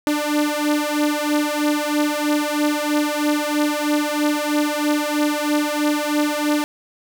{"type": "beating tone pair", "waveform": "sawtooth", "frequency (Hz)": [295.7, 298.8], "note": ["D4", "D4"], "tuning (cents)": [12, 30], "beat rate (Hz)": 3.1, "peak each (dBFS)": -17, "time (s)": [0.07, 6.64], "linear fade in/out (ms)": 0, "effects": []}